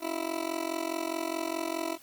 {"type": "tone with amplitude modulation", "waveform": "20% pulse", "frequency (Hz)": 329.6, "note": "E4", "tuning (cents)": 0, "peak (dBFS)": -22, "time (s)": [0, 1.98], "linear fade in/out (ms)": 50, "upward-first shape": "sine", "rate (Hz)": 44.8, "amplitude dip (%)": 90, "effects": ["white hiss -55 dBFS RMS until 2.02 s", "Opus 32 kbps"]}